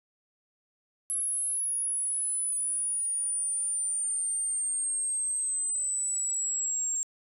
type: exponential sweep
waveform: sine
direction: down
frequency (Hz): 10850 to 7459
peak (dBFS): -26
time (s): 1.1-7.03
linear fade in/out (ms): 0
effects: tanh soft clip ceiling -24 dBFS + 10-bit